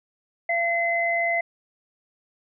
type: tone pair together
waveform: sine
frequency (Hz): 682.8 / 2046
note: F5 / C7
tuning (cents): -39 / -39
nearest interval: octave + perfect fifth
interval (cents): 1900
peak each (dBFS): -24 / -23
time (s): 0.49-1.41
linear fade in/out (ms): 5
effects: none